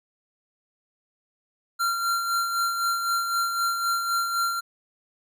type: tone with tremolo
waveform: square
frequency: 1376 Hz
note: F6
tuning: 26 cents flat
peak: -22 dBFS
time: 1.79-4.61 s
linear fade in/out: 20 ms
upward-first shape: sine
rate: 3.9 Hz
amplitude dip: 45%
effects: none